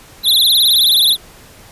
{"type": "tone with vibrato", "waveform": "square", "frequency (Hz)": 3737, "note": "A#7", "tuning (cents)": 4, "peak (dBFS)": -9, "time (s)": [0.23, 1.17], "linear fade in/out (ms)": 50, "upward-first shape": "triangle", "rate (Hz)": 19, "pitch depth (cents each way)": 210, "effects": ["pink hiss -41 dBFS RMS until 1.71 s", "resampled to 32000 Hz"]}